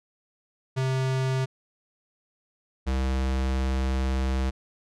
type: tone pair in turn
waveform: square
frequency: 131.4 / 65.56 Hz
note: C3 / C2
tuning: +8 / +4 cents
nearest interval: octave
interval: 1204 cents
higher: first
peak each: -24 dBFS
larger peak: neither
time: 0.76-1.46 / 2.86-4.51 s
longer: second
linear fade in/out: 20 ms
effects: low-pass 7000 Hz 12 dB/octave